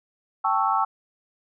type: chord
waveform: sine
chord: A dominant seventh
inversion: third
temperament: equal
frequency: 784 / 880 / 1108.7 / 1318.5 Hz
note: G5 / A5 / C#6 / E6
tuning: 0 / 0 / 0 / 0 cents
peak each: -25 dBFS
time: 0.44-0.85 s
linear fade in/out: 10 ms
effects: none